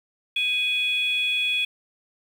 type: tone pair together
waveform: sine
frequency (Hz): 2493 / 3370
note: D#7 / G#7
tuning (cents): +3 / +25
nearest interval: perfect fourth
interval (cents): 522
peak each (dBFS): -22 / -24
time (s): 0.36-1.65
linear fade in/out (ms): 5
effects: tanh soft clip ceiling -15 dBFS + 8-bit